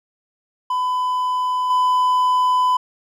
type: tone with level steps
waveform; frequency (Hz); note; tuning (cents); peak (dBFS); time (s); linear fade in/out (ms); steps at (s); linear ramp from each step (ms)
triangle; 1004; B5; +28; -16 / -12; 0.7-2.77; 5; 1.7; 5
effects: none